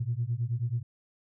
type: beating tone pair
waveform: sine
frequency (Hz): 114.1 / 123.4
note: A#2 / B2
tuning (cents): -37 / -1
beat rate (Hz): 9.3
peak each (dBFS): -30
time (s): 0-0.83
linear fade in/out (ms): 10
effects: tanh soft clip ceiling -20 dBFS